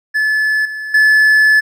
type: tone with level steps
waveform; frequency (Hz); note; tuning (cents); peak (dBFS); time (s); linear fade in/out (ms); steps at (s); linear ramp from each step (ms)
triangle; 1728; A6; -32; -10 / -20 / -5; 0.14-1.61; 20; 0.65 / 0.94; 5
effects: none